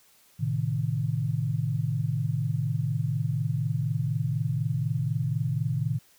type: tone cluster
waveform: sine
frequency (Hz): 112 / 131.9 / 156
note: A2 / C3 / D#3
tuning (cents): +31 / +14 / +5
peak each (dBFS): -29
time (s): 0.39-5.99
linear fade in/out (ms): 20
effects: white hiss -60 dBFS RMS until 6.18 s